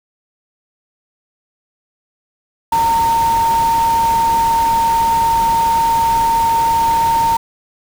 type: tone in noise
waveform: sine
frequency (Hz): 916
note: A#5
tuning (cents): -31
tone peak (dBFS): -11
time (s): 2.72-7.37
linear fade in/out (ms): 5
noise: pink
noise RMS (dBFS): -26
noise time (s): 2.72-7.37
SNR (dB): +12
effects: none